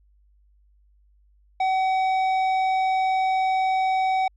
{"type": "tone with tanh clipping", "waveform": "sine", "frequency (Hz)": 757, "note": "F#5", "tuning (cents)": 39, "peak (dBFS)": -21, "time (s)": [1.6, 4.28], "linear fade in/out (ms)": 5, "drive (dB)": 10, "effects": ["added 50 Hz sine -56 dBFS peak until 4.36 s"]}